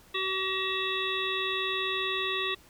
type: harmonic tone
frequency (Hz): 379.9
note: F#4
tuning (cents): +46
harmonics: 1 / 3 / 5 / 7 / 9 / 10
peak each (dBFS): -35 / -35 / -35 / -35 / -35 / -35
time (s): 0.14-2.55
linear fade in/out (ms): 10
effects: pink hiss -57 dBFS RMS until 2.69 s

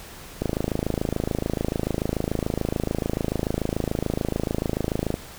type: click train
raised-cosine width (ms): 2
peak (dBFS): -10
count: 128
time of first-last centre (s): 0.42-5.141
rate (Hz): 26.9
effects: pink hiss -42 dBFS RMS until 5.38 s

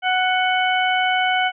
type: harmonic tone with a mistuned harmonic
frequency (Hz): 740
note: F#5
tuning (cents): 0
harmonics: 1 / 2 / 3 / 4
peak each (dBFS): -19 / -22 / -24 / -25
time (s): 0.02-1.52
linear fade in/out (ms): 50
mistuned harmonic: 4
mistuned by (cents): +27
effects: none

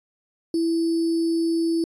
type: tone with sample-and-hold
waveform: sine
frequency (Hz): 330.6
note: E4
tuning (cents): +5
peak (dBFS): -19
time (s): 0.54-1.84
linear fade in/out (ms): 2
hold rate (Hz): 4900
effects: resampled to 22050 Hz

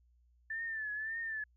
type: tone with vibrato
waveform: sine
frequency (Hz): 1763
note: A6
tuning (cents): +3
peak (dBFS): -36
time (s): 0.5-1.44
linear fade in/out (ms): 5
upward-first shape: triangle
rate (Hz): 1.8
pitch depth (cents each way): 84
effects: added 60 Hz sine -65 dBFS peak until 1.56 s

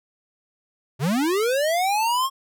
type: linear sweep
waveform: square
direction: up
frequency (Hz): 118.3 to 1092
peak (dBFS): -20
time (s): 0.99-2.3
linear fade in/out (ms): 50
effects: none

